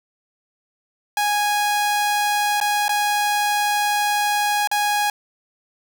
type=tone with dropouts; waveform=sawtooth; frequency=828 Hz; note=G#5; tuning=5 cents flat; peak=-14 dBFS; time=1.17-5.1 s; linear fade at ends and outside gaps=2 ms; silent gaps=2.602-2.612 / 2.882-2.892 / 4.674-4.714 s; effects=none